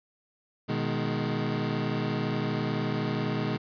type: chord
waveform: 25% pulse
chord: G# minor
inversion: first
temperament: equal with one note detuned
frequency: 123.47 / 155.56 / 209 Hz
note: B2 / D#3 / G#3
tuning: 0 / 0 / +11 cents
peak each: -28 dBFS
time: 0.68-3.58 s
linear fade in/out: 20 ms
effects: resampled to 11025 Hz